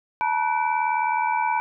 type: tone cluster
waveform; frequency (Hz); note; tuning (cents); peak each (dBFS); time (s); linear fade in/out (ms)
sine; 877 / 956 / 1499 / 2322; A5 / A#5 / F#6 / D7; -6 / +43 / +22 / -20; -24 / -23 / -32 / -31; 0.21-1.6; 0
effects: none